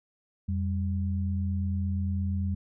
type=tone pair together; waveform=sine; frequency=87.31 / 196 Hz; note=F2 / G3; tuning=0 / 0 cents; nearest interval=octave + major second; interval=1400 cents; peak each=-27 / -32 dBFS; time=0.48-2.55 s; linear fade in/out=10 ms; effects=none